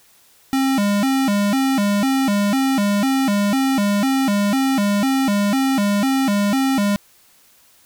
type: tone with vibrato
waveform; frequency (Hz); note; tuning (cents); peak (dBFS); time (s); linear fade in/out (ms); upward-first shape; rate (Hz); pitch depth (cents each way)
square; 233.1; A#3; 0; -16; 0.53-6.96; 0; square; 2; 240
effects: white hiss -53 dBFS RMS until 7.85 s